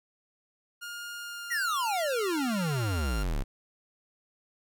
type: tone with pitch glide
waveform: sawtooth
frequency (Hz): 1416 to 1392.5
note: F6 to F6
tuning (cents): +23 to -5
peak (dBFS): -34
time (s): 0.81-3.24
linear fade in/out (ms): 20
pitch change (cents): -28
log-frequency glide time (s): 1.17-1.76
type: exponential sweep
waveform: square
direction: down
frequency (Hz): 1995 to 30.87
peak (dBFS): -28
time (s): 1.5-3.44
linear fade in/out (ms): 20
effects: none